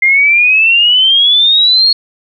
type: exponential sweep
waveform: sine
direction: up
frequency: 2093 to 4337 Hz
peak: -5 dBFS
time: 0.02-1.93 s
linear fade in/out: 5 ms
effects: none